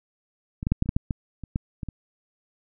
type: clicks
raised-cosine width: 5 ms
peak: -18 / -12 / -7 / -8 / -26 / -10 / -9 / -13 / -23 / -12 / -19 / -20 dBFS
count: 12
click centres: 0.629 / 0.669 / 0.72 / 0.824 / 0.859 / 0.891 / 0.965 / 1.108 / 1.437 / 1.559 / 1.832 / 1.887 s
effects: none